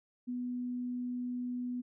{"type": "tone", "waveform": "sine", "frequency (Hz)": 246.9, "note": "B3", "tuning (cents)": 0, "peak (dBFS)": -34, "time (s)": [0.27, 1.82], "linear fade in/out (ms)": 20, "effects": []}